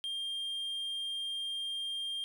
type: tone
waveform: triangle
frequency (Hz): 3200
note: G7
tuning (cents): +35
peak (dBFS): -33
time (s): 0.04-2.24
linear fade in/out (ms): 0
effects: none

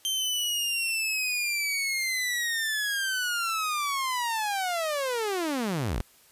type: linear sweep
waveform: sawtooth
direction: down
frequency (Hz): 3136 to 32.7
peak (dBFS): -23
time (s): 0.05-6.01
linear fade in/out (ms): 0
effects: white hiss -58 dBFS RMS until 6.31 s + resampled to 32000 Hz

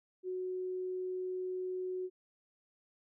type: tone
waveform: sine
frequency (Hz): 368.7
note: F#4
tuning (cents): -6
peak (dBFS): -35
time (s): 0.23-2.1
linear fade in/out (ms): 50
effects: none

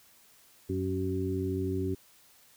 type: harmonic tone with a mistuned harmonic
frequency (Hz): 93.1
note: F#2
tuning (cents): +11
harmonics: 1 / 2 / 3 / 4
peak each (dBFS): -33 / -38 / -34 / -33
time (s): 0.69-1.95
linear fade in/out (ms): 10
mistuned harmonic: 4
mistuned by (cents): +26
effects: white hiss -60 dBFS RMS until 2.56 s

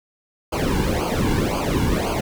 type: noise with flanger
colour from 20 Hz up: brown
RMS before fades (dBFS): -21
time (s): 0.52-2.21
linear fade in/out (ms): 10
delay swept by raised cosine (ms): 0.53 to 1.63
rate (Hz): 1.9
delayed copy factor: -0.9
effects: none

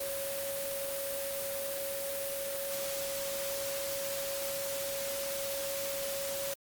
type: tone in noise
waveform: sine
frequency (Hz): 554.4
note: C#5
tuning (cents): 0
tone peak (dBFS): -36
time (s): 0-6.54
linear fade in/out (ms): 5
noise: white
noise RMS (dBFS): -38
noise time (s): 0-6.54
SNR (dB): -1
effects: Opus 32 kbps

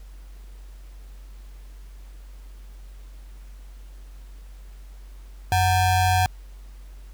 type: ring-modulated tone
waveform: square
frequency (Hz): 415.3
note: G#4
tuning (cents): 0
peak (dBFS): -15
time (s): 5.52-6.26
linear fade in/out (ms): 0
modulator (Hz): 324
effects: added 47 Hz sine -39 dBFS peak until 7.13 s + pink hiss -57 dBFS RMS until 7.13 s

